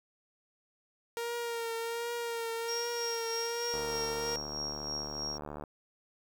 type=tone with vibrato; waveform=sawtooth; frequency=465.5 Hz; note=A#4; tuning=2 cents flat; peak=-30 dBFS; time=1.17-4.36 s; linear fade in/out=0 ms; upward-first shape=triangle; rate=1.3 Hz; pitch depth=36 cents each way
type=tone with tremolo; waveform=sine; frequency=5588 Hz; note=F8; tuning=in tune; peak=-34 dBFS; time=2.68-5.38 s; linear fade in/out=10 ms; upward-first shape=sine; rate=3.2 Hz; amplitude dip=55%
type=click train; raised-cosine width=1 ms; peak=-27 dBFS; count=142; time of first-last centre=3.74-5.638 s; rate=74.3 Hz
effects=10-bit